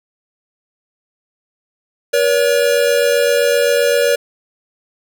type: tone pair together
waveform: square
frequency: 479.8 / 567.5 Hz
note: A#4 / C#5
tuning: +50 / +41 cents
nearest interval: minor third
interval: 291 cents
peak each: -15 dBFS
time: 2.13-4.16 s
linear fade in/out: 10 ms
effects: none